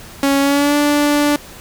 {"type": "tone with pitch glide", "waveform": "sawtooth", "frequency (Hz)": [277.2, 292.2], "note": ["C#4", "D4"], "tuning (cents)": [0, -9], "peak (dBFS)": -8, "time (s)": [0.23, 1.36], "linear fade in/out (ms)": 2, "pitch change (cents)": 91, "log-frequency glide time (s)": [0.4, 0.76], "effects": ["pink hiss -37 dBFS RMS until 1.6 s"]}